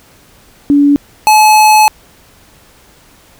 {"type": "tone pair in turn", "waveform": ["sine", "square"], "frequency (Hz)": [286.3, 857.9], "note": ["D4", "A5"], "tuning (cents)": [-44, -44], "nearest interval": "octave + perfect fifth", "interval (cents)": 1900, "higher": "second", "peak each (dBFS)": -4, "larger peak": "neither", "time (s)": [[0.7, 0.96], [1.27, 1.88]], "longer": "second", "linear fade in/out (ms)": 0, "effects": ["pink hiss -44 dBFS RMS until 3.39 s"]}